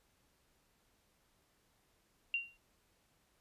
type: tone with exponential decay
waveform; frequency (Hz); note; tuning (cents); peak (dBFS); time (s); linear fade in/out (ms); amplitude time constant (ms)
sine; 2763; F7; -19; -29; 2.34-2.57; 1; 48
effects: pink hiss -74 dBFS RMS until 3.4 s + resampled to 32000 Hz